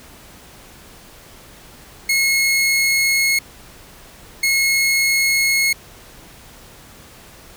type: tone pair in turn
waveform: sawtooth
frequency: 2171 / 2171 Hz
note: C#7 / C#7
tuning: -37 / -37 cents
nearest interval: unison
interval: 0 cents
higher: neither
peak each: -11 dBFS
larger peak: neither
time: 2.09-3.39 / 4.43-5.73 s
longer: neither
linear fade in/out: 5 ms
effects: pink hiss -43 dBFS RMS until 7.56 s